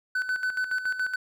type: tone with tremolo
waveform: triangle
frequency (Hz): 1508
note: F#6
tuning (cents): +32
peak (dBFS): -22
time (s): 0.15-1.16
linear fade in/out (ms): 5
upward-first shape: square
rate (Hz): 7.1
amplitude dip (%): 65
effects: none